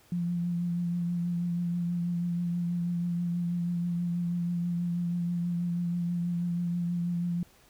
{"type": "tone with vibrato", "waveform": "sine", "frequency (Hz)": 173.4, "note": "F3", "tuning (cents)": -12, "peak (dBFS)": -27, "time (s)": [0.12, 7.43], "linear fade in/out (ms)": 2, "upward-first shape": "triangle", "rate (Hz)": 6.2, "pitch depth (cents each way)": 26, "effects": ["pink hiss -60 dBFS RMS until 7.69 s"]}